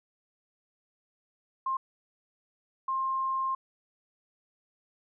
sine tone bursts at uneven times, 1060 Hz, C6, 22 cents sharp, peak -27 dBFS, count 2, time 1.66-1.77 / 2.88-3.55 s, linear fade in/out 5 ms, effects none

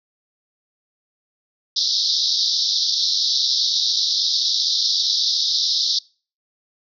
pink band-pass noise, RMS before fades -20 dBFS, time 1.76-5.99 s, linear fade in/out 5 ms, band 3600 to 5600 Hz, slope 96 dB/octave, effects noise-tail reverb RT60 0.4 s tail -26 dB re dry

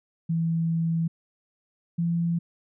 sine tone pair in turn, 164.9 / 169.34 Hz, E3 / E3, +1 / +47 cents, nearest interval unison, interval 46 cents, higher second, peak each -22 dBFS, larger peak neither, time 0.29-1.08 / 1.98-2.39 s, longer first, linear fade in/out 10 ms, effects none

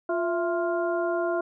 harmonic tone with a mistuned harmonic, 350 Hz, F4, 4 cents sharp, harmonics 1 / 2 / 3 / 4, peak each -27 / -27 / -35 / -34 dBFS, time 0.09-1.41 s, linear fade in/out 5 ms, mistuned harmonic 2, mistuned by -83 cents, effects none

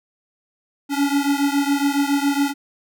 square beating tone pair, 279.9 / 287.1 Hz, C#4 / D4, +17 / -39 cents, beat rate 7.2 Hz, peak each -20 / -22 dBFS, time 0.89-2.54 s, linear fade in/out 50 ms, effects none

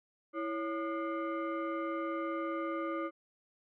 sine tone with frequency modulation, 329.6 Hz, E4, in tune, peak -33 dBFS, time 0.33-3.11 s, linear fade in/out 50 ms, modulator 885 Hz, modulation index 1.2, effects none

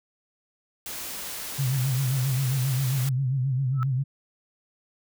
white noise, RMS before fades -35 dBFS, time 0.86-3.09 s, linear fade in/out 2 ms
sine tone with vibrato, 131.7 Hz, C3, 12 cents sharp, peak -22 dBFS, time 1.58-4.04 s, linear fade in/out 20 ms, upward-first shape sine, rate 7.5 Hz, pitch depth 96 cents each way
sine tone with exponential growth, 1308 Hz, E6, 14 cents flat, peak -25 dBFS, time 3.73-3.83 s, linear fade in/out 0 ms, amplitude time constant 20 ms
effects none

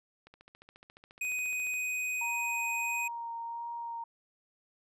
click train, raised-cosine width 0.3 ms, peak -37 dBFS, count 22, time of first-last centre 0.27-1.739 s, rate 14.3 Hz
square tone, 2500 Hz, D#7, 8 cents sharp, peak -32 dBFS, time 1.21-3.08 s, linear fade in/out 5 ms
sine tone with vibrato, 933 Hz, A#5, 1 cent sharp, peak -36 dBFS, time 2.21-4.04 s, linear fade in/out 5 ms, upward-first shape sine, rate 1.5 Hz, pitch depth 12 cents each way
effects low-pass 12000 Hz 12 dB/octave

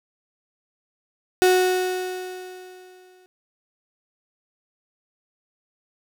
35% pulse tone with exponential decay, 367.9 Hz, F#4, 10 cents flat, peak -11 dBFS, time 1.42-3.26 s, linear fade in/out 0 ms, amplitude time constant 400 ms, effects none

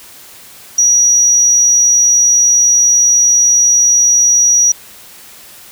sine tone, 5790 Hz, F#8, 38 cents flat, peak -6 dBFS, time 0.78-4.72 s, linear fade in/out 5 ms, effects white hiss -37 dBFS RMS until 5.71 s

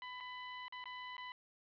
20% pulse tone with dropouts, 999 Hz, B5, 20 cents sharp, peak -40 dBFS, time 0.02-1.32 s, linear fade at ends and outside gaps 1 ms, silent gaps 0.203-0.207 / 0.682-0.724 / 0.841-0.856 / 1.168-1.18 s, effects resampled to 11025 Hz + 11-bit

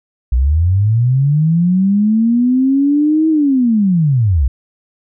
sine linear two-way sweep, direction up then down, 57.6 to 321 to 57.6 Hz, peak -9 dBFS, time 0.32-4.48 s, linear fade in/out 5 ms, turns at 3.29 s, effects none

